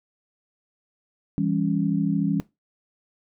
sine chord, C# diminished, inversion first, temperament just, 166.31 / 199.57 / 277.2 Hz, E3 / G3 / C#4, +16 / +31 / 0 cents, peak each -25 dBFS, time 1.38-2.4 s, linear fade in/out 0 ms, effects noise-tail reverb RT60 0.2 s tail -18 dB re dry

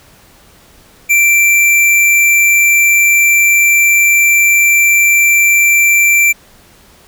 square tone, 2349 Hz, D7, in tune, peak -7 dBFS, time 1.09-6.33 s, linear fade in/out 20 ms, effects pink hiss -44 dBFS RMS until 7.07 s

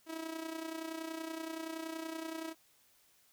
sawtooth tone with amplitude modulation, 323.3 Hz, E4, 34 cents flat, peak -33 dBFS, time 0.06-2.55 s, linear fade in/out 50 ms, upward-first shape sine, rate 30.6 Hz, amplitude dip 65%, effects white hiss -68 dBFS RMS until 3.32 s

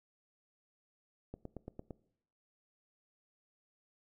click train, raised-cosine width 2 ms, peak -30 dBFS, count 6, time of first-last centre 1.34-1.908 s, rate 8.81 Hz, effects noise-tail reverb RT60 0.7 s tail -20 dB re dry

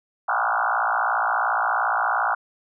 sine tone with frequency modulation, 1100 Hz, C#6, 14 cents flat, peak -19 dBFS, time 0.28-2.35 s, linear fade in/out 10 ms, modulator 57.2 Hz, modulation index 6.8, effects none

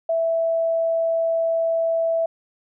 sine tone, 659.3 Hz, E5, in tune, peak -18 dBFS, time 0.09-2.26 s, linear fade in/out 5 ms, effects none

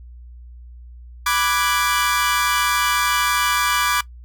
sawtooth chord, G# half-diminished seventh, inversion first, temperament equal, 987.8 / 1174.7 / 1480 / 1661.2 Hz, B5 / D6 / F#6 / G#6, 0 / 0 / 0 / 0 cents, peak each -21 / -16 / -22 / -20 dBFS, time 1.26-4.01 s, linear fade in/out 5 ms, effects noise-tail reverb RT60 0.1 s tail -19 dB re dry + added 60 Hz sine -37 dBFS peak until 4.24 s

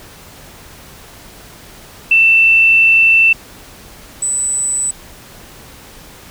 sine tone pair in turn, 2672 / 7965 Hz, E7 / B8, +23 / +14 cents, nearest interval octave + perfect fifth, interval 1891 cents, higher second, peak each -6 / -14 dBFS, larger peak first, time 2.11-3.33 / 4.22-4.91 s, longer first, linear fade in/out 5 ms, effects pink hiss -38 dBFS RMS until 6.3 s

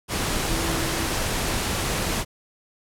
sine tone in noise, 330.4 Hz, E4, 4 cents sharp, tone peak -31 dBFS, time 0.45-1.1 s, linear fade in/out 50 ms, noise pink, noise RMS -25 dBFS, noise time 0.08-2.25 s, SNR -9 dB, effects low-pass 12000 Hz 12 dB/octave

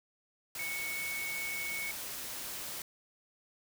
sine tone in noise, 2217 Hz, C#7, in tune, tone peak -36 dBFS, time 0.59-1.91 s, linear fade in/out 2 ms, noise white, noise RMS -41 dBFS, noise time 0.55-2.82 s, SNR +2 dB, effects none

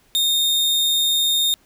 40% pulse tone, 3673 Hz, A#7, 26 cents flat, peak -15 dBFS, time 0.15-1.54 s, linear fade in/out 0 ms, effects pink hiss -57 dBFS RMS until 1.65 s

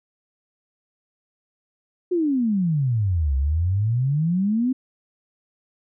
sine exponential two-way sweep, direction down then up, 370 to 65.41 to 265 Hz, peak -18 dBFS, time 2.11-4.73 s, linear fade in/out 10 ms, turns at 3.36 s, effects none

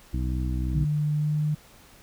harmonic tone, 63 Hz, B1, 35 cents sharp, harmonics 1 / 2 / 3 / 4 / 5, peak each -26 / -31 / -36 / -38 / -37 dBFS, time 0.13-0.85 s, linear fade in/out 10 ms
sine tone with pitch glide, 149.5 to 151.32 Hz, D3 to D#3, +31 to -48 cents, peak -22 dBFS, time 0.74-1.55 s, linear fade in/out 10 ms, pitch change +21 cents, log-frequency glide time 1.03-1.43 s
effects pink hiss -53 dBFS RMS until 2.02 s

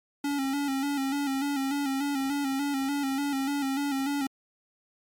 square tone with vibrato, 277.2 Hz, C#4, in tune, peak -27 dBFS, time 0.24-4.27 s, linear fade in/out 5 ms, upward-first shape square, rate 3.4 Hz, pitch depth 49 cents each way, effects MP3 96 kbps

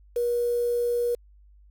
sine tone with quantisation, 480 Hz, B4, 49 cents flat, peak -22 dBFS, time 0.16-1.15 s, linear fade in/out 5 ms, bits 7, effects added 50 Hz sine -51 dBFS peak until 1.7 s

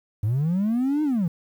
triangle linear two-way sweep, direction up then down, 98 to 311.1 to 156.1 Hz, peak -17 dBFS, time 0.23-1.28 s, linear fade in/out 5 ms, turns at 1.03 s, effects tanh soft clip ceiling -15 dBFS + 9-bit

